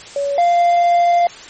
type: tone pair in turn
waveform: sine / triangle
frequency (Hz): 564 / 695.1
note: C#5 / F5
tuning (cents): +30 / -8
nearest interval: major third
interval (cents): 362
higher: second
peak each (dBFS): -16 / -8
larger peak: second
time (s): 0.16-0.38 / 0.38-1.27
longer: second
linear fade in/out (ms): 2
effects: white hiss -36 dBFS RMS until 1.49 s + MP3 32 kbps